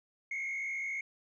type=tone with frequency modulation; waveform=sine; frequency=2170 Hz; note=C#7; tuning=37 cents flat; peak=-32 dBFS; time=0.31-1.01 s; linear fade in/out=5 ms; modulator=54.5 Hz; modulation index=1.2; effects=tanh soft clip ceiling -32 dBFS